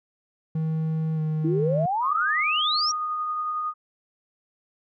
triangle tone with pitch glide, 158.9 to 155.72 Hz, D#3 to D#3, +37 to +2 cents, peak -21 dBFS, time 0.55-1.86 s, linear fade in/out 5 ms, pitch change -35 cents, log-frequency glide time 1.15-1.2 s
sine exponential sweep, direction up, 307.6 to 5810 Hz, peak -22 dBFS, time 1.44-2.92 s, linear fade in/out 10 ms
sine tone with tremolo, 1234 Hz, D#6, 15 cents flat, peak -24 dBFS, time 2.01-3.74 s, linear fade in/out 50 ms, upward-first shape triangle, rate 11 Hz, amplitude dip 25%
effects none

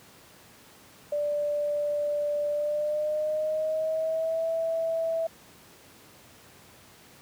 sine tone with pitch glide, 587.3 to 655.4 Hz, D5 to E5, 0 to -10 cents, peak -25 dBFS, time 1.12-5.27 s, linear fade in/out 5 ms, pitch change +190 cents, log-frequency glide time 2.49-4.46 s, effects pink hiss -53 dBFS RMS until 7.21 s + high-pass 100 Hz 12 dB/octave

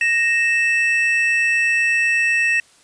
triangle tone pair together, 1864 / 2636 Hz, A#6 / E7, -1 / -1 cents, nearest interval tritone, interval 600 cents, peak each -16 dBFS, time 0.01-2.6 s, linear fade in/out 2 ms, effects white hiss -52 dBFS RMS until 2.83 s + resampled to 22050 Hz

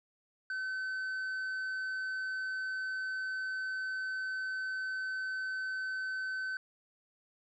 sine tone with tanh clipping, 1526 Hz, G6, 47 cents flat, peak -35 dBFS, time 0.5-6.57 s, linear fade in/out 2 ms, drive 4 dB, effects none

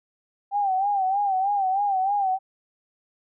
sine tone with vibrato, 784 Hz, G5, in tune, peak -20 dBFS, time 0.51-2.39 s, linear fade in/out 50 ms, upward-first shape sine, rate 3.2 Hz, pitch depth 85 cents each way, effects none

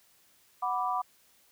sine chord, B minor, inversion second, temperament equal, 740 / 987.8 / 1174.7 Hz, F#5 / B5 / D6, 0 / 0 / 0 cents, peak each -32 dBFS, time 0.62-1.02 s, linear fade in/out 10 ms, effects white hiss -64 dBFS RMS until 1.51 s

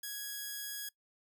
5% pulse tone, 1661.2 Hz, G#6, in tune, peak -28 dBFS, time 0.03-0.89 s, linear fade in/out 5 ms, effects noise-tail reverb RT60 0.1 s tail -21 dB re dry

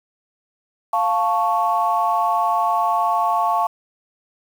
sine chord, F augmented, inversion none, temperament equal, 698.5 / 880 / 1108.7 Hz, F5 / A5 / C#6, 0 / 0 / 0 cents, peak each -20 dBFS, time 0.93-3.67 s, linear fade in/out 5 ms, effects tanh soft clip ceiling -7 dBFS + 7-bit

